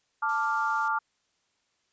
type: chord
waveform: sine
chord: D minor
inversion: second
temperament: equal with one note detuned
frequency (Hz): 883.1 / 1174.7 / 1396.9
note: A5 / D6 / F6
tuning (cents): +6 / 0 / 0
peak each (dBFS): -29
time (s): 0.22-0.99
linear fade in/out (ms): 10
type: noise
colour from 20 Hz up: blue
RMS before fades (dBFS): -46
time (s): 0.29-0.88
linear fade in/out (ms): 0
effects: white hiss -73 dBFS RMS until 1.92 s + resampled to 16000 Hz